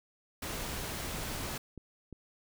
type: noise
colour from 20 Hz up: pink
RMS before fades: -38 dBFS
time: 0.42-1.58 s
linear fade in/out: 5 ms
type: clicks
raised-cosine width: 3 ms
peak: -32 dBFS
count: 4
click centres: 1.001 / 1.4 / 1.777 / 2.127 s
effects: none